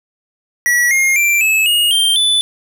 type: tone with pitch steps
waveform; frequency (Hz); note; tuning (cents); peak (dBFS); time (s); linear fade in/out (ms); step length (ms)
square; 1935 / 2135 / 2355 / 2598 / 2866 / 3162 / 3488; B6 / C7 / D7 / E7 / F7 / G7 / A7; -36 / +34 / +4 / -26 / +44 / +14 / -16; -11; 0.66-2.41; 0; 250
effects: 8-bit